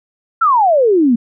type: exponential sweep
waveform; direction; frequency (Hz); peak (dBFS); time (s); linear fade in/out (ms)
sine; down; 1396.9 to 222.3; -8; 0.41-1.16; 10
effects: none